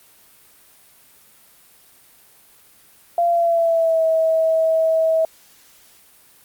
sine tone with pitch glide, 688 to 645.6 Hz, F5 to E5, -26 to -36 cents, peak -14 dBFS, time 3.18-5.25 s, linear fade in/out 2 ms, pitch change -110 cents, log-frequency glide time 3.29-4.04 s, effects white hiss -51 dBFS RMS until 6.44 s + Opus 32 kbps

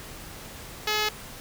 5% pulse tone with notch filter, 425.3 Hz, G#4, 41 cents sharp, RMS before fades -26 dBFS, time 0.87-1.09 s, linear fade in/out 5 ms, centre 11000 Hz, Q 1.8, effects pink hiss -42 dBFS RMS until 1.4 s

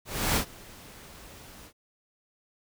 pink noise with ADSR envelope, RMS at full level -24 dBFS, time 0.05-1.73 s, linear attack 310 ms, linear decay 90 ms, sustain -24 dB, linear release 79 ms, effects none

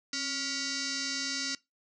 sine tone with frequency modulation, 269.1 Hz, C4, 49 cents sharp, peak -31 dBFS, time 0.13-1.55 s, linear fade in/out 2 ms, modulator 840 Hz, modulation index 7.2, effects noise-tail reverb RT60 0.2 s tail -22 dB re dry

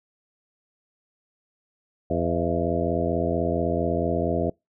harmonic tone with a mistuned harmonic, 84.4 Hz, E2, 41 cents sharp, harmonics 1 / 2 / 3 / 4 / 5 / 6 / 7 / 8, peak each -30 / -30 / -30 / -30 / -30 / -30 / -30 / -30 dBFS, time 2.1-4.5 s, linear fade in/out 5 ms, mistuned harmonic 7, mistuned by +81 cents, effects noise-tail reverb RT60 0.2 s tail -26 dB re dry

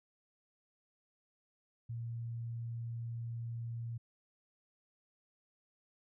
sine tone, 116.54 Hz, A#2, in tune, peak -38 dBFS, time 1.89-3.98 s, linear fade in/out 10 ms, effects none

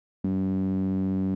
sawtooth tone with band-pass filter, 95.1 Hz, F#2, 48 cents sharp, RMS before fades -26 dBFS, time 0.24-1.35 s, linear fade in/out 5 ms, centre 230 Hz, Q 9.5, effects none

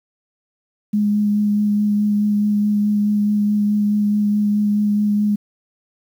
sine tone with vibrato, 207.7 Hz, G#3, in tune, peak -14 dBFS, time 0.93-5.36 s, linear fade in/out 10 ms, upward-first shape sine, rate 4.7 Hz, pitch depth 13 cents each way, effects 8-bit

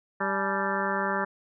harmonic tone with a mistuned harmonic, 196 Hz, G3, in tune, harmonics 1 / 2 / 3 / 4 / 5 / 6 / 7 / 8 / 9, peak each -34 / -34 / -34 / -34 / -34 / -34 / -34 / -34 / -34 dBFS, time 0.2-1.25 s, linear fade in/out 10 ms, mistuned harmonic 4, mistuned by +140 cents, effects none

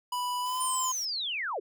square tone with pitch glide, 987.8 to 1025.6 Hz, B5 to C6, 0 to -35 cents, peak -30 dBFS, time 0.12-0.92 s, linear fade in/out 5 ms, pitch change +65 cents, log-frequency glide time 0.41-0.63 s
blue noise, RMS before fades -46 dBFS, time 0.46-1.05 s, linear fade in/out 2 ms
sine linear sweep, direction down, 9397 to 327.2 Hz, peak -30 dBFS, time 0.6-1.6 s, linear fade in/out 10 ms
effects none

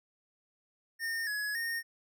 square tone with pitch steps, 1825 / 1686 / 1842 Hz, A#6 / G#6 / A#6, -37 / +26 / -21 cents, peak -33 dBFS, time 0.99-1.83 s, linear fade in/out 50 ms, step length 280 ms, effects none

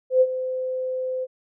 sine tone with ADSR envelope, 514 Hz, C5, 31 cents flat, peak -11 dBFS, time 0.1-1.27 s, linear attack 110 ms, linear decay 50 ms, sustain -13 dB, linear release 39 ms, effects none

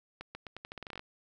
accelerating click train, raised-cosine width 0.3 ms, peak -26 dBFS, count 14, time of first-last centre 0.21-0.994 s, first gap 140 ms, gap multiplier 0.84, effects none

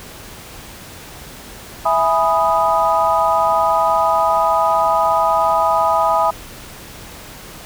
sine chord, E major seventh, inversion none, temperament equal, 659.3 / 830.6 / 987.8 / 1244.5 Hz, E5 / G#5 / B5 / D#6, 0 / 0 / 0 / 0 cents, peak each -18 dBFS, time 1.85-6.31 s, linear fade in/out 10 ms, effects pink hiss -36 dBFS RMS until 7.65 s

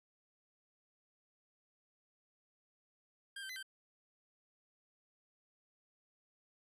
25% pulse tone with pitch steps, 1603 / 1554 / 2026 / 1559 Hz, G6 / G6 / B6 / G6, +38 / -16 / +44 / -10 cents, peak -40 dBFS, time 3.36-3.628 s, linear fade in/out 5 ms, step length 67 ms, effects resampled to 32000 Hz

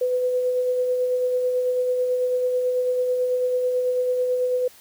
sine tone with tremolo, 501 Hz, B4, 25 cents sharp, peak -18 dBFS, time 0.01-4.68 s, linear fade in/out 5 ms, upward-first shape sine, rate 9.1 Hz, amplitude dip 30%, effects white hiss -50 dBFS RMS until 4.8 s

